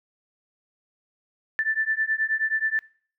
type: beating tone pair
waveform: sine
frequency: 1760 / 1769.4 Hz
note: A6 / A6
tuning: 0 / +9 cents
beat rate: 9.4 Hz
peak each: -25 dBFS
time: 1.59-2.79 s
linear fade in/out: 0 ms
effects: noise-tail reverb RT60 0.5 s tail -23 dB re dry